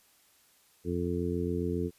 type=harmonic tone; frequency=87.31 Hz; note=F2; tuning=in tune; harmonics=1 / 2 / 3 / 4 / 5; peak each=-35 / -35 / -35 / -35 / -35 dBFS; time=0.84-1.91 s; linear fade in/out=50 ms; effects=white hiss -64 dBFS RMS until 1.98 s + resampled to 32000 Hz

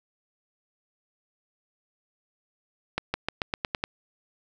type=accelerating click train; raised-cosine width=0.3 ms; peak=-10 dBFS; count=8; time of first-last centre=2.98-3.839 s; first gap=160 ms; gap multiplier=0.91; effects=none

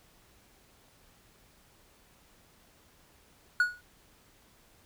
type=tone with exponential decay; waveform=triangle; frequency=1458 Hz; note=F#6; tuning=26 cents flat; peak=-17 dBFS; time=3.6-3.81 s; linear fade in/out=2 ms; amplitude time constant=45 ms; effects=pink hiss -62 dBFS RMS until 4.85 s

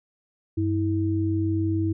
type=tone pair together; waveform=sine; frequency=96.9 / 323.7 Hz; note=G2 / E4; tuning=-20 / -31 cents; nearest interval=octave + major sixth; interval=2089 cents; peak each=-24 dBFS; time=0.57-1.93 s; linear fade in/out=10 ms; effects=none

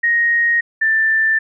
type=tone pair in turn; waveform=sine; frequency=1872 / 1774.1 Hz; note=A#6 / A6; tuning=+7 / +14 cents; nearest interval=minor second; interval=93 cents; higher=first; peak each=-12 dBFS; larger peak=neither; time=0.03-0.61 / 0.81-1.39 s; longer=neither; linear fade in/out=10 ms; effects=none

